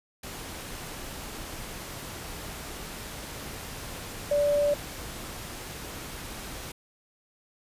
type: tone in noise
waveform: sine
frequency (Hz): 581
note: D5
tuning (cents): -19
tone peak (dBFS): -21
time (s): 4.31-4.74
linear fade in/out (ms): 5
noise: pink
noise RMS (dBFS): -39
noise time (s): 0.23-6.72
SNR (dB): +15
effects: resampled to 32000 Hz